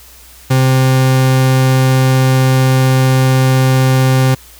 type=tone; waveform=40% pulse; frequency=130.81 Hz; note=C3; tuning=in tune; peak=-7 dBFS; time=0.5-4.35 s; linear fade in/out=10 ms; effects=added 60 Hz sine -42 dBFS peak until 4.59 s + white hiss -40 dBFS RMS until 4.59 s